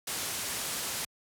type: low-pass noise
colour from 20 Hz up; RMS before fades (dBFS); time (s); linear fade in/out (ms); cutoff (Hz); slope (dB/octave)
white; -35; 0.07-1.05; 5; 12000; 24
effects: high-pass 60 Hz 12 dB/octave